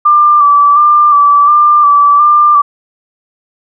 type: tone with vibrato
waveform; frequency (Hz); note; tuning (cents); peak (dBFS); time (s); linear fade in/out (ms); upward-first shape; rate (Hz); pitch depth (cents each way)
sine; 1174.7; D6; 0; -3; 0.05-2.62; 10; square; 1.4; 27
effects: none